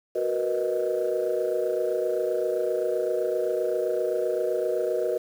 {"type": "chord", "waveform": "sine", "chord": "B major seventh", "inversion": "second", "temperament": "equal", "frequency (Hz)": [370, 466.2, 493.9, 622.3], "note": ["F#4", "A#4", "B4", "D#5"], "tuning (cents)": [0, 0, 0, 0], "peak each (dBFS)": -28, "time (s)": [0.15, 5.18], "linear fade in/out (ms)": 10, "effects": ["tanh soft clip ceiling -16 dBFS", "8-bit"]}